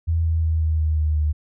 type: tone with pitch steps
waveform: sine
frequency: 82.41 / 81.28 / 80.16 / 79.05 / 77.96 / 76.89 / 75.83 Hz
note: E2 / E2 / E2 / D#2 / D#2 / D#2 / D#2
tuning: 0 / -24 / -48 / +28 / +4 / -20 / -44 cents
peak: -17 dBFS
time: 0.07-1.33 s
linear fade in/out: 20 ms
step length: 180 ms
effects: none